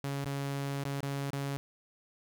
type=tone with dropouts; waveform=sawtooth; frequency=139.5 Hz; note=C#3; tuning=11 cents sharp; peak=-29 dBFS; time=0.04-1.57 s; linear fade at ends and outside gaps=0 ms; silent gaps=0.244-0.259 / 0.838-0.853 / 1.005-1.029 / 1.304-1.332 s; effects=none